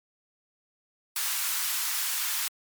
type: high-pass noise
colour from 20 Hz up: white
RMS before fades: -29 dBFS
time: 1.16-2.48 s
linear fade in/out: 2 ms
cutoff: 970 Hz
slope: 24 dB/octave
effects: MP3 96 kbps